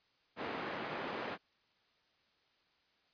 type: band-pass noise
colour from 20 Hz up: pink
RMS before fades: -41 dBFS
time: 0.36-1.38 s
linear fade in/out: 50 ms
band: 280 to 2200 Hz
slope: 12 dB/octave
effects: white hiss -73 dBFS RMS until 3.13 s + resampled to 11025 Hz